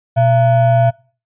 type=ring-modulated tone; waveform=triangle; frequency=400.2 Hz; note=G4; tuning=36 cents sharp; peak=-4 dBFS; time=0.16-0.91 s; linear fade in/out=20 ms; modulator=278 Hz; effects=noise-tail reverb RT60 0.4 s tail -24 dB re dry + resampled to 8000 Hz